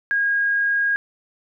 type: tone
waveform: sine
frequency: 1633 Hz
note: G#6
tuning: 30 cents flat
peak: -17 dBFS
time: 0.11-0.96 s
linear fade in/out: 0 ms
effects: none